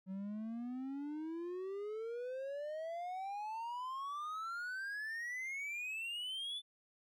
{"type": "exponential sweep", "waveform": "triangle", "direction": "up", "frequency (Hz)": [186.1, 3520], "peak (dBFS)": -38, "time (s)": [0.06, 6.62], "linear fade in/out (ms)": 50, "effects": []}